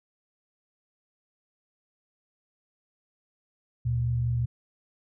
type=tone pair together; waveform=sine; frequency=73.97 / 119.4 Hz; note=D2 / A#2; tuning=+13 / +42 cents; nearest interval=minor sixth; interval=829 cents; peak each=-33 / -24 dBFS; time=3.85-4.46 s; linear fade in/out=10 ms; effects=none